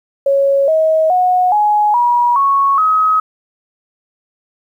sine tone with pitch steps, 553 / 635.2 / 729.7 / 838.2 / 962.8 / 1106 / 1270.5 Hz, C#5 / D#5 / F#5 / G#5 / B5 / C#6 / D#6, -4 / +36 / -24 / +16 / -44 / -4 / +36 cents, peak -9 dBFS, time 0.26-3.2 s, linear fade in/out 5 ms, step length 420 ms, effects 8-bit

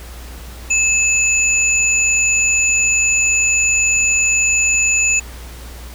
sine tone pair together, 2601 / 6944 Hz, E7 / A8, -24 / -24 cents, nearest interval octave + perfect fourth, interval 1700 cents, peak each -15 dBFS, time 0.7-5.2 s, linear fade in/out 10 ms, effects added 60 Hz sine -32 dBFS peak until 5.94 s + pink hiss -38 dBFS RMS until 5.94 s

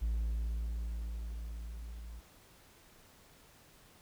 triangle tone with level ramp, 56.3 Hz, A1, 40 cents sharp, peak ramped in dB -27 to -42 dBFS, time 0.01-2.21 s, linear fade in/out 20 ms, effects tanh soft clip ceiling -24 dBFS + pink hiss -61 dBFS RMS until 4.01 s

